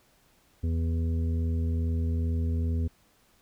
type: harmonic tone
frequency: 82.41 Hz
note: E2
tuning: in tune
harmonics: 1 / 2 / 3 / 5 / 6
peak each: -25 / -39 / -35 / -44 / -49 dBFS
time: 0.63-2.88 s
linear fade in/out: 10 ms
effects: pink hiss -64 dBFS RMS until 3.41 s